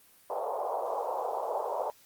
pink band-pass noise, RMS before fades -33 dBFS, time 0.3-1.9 s, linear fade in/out 0 ms, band 470 to 1000 Hz, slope 48 dB/octave, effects white hiss -60 dBFS RMS until 2.05 s + Opus 32 kbps

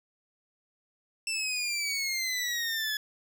20% pulse exponential sweep, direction down, 2680 to 1700 Hz, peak -24 dBFS, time 1.27-2.97 s, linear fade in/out 2 ms, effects none

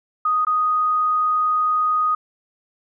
sine tone with dropouts, 1244.5 Hz, D#6, in tune, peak -16 dBFS, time 0.25-2.15 s, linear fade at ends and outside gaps 5 ms, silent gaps 0.45-0.468 s, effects none

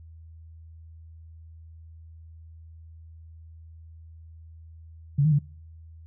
sine tone with pitch steps, 141.5 / 155.2 / 143.8 Hz, C#3 / D#3 / D3, +36 / -4 / -36 cents, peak -17 dBFS, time 5.18-5.39 s, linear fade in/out 10 ms, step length 70 ms, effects noise-tail reverb RT60 0.7 s tail -25 dB re dry + added 81 Hz sine -44 dBFS peak until 6.06 s

